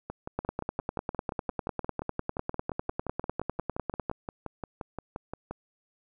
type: two click trains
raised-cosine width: 1 ms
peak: -21 / -15 dBFS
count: 32 / 38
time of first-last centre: 0.1-5.51 / 0.39-4.097 s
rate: 5.73 / 9.98 Hz
effects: none